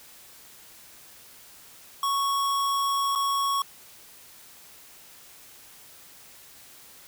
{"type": "tone with dropouts", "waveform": "square", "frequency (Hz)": 1108.7, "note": "C#6", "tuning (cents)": 0, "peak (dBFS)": -24, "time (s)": [2.03, 3.62], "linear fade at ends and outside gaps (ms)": 2, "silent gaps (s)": [3.152, 3.157], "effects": ["white hiss -50 dBFS RMS until 7.07 s"]}